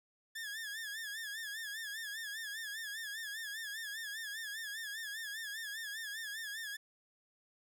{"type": "tone with vibrato", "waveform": "sawtooth", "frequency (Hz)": 1728, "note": "A6", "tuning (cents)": -32, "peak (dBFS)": -37, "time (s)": [0.35, 6.77], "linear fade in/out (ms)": 10, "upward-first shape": "sine", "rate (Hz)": 5, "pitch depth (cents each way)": 100, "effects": ["13-bit"]}